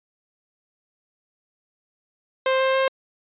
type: tone with pitch steps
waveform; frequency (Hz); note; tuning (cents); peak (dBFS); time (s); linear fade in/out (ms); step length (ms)
sawtooth; 525 / 528.3 / 531.7; C5 / C5 / C5; +6 / +17 / +28; -14; 2.46-2.88; 2; 140
effects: resampled to 8000 Hz